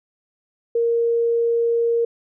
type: tone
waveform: sine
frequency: 466.2 Hz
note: A#4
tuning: in tune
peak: -16 dBFS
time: 0.75-2.05 s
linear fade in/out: 5 ms
effects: none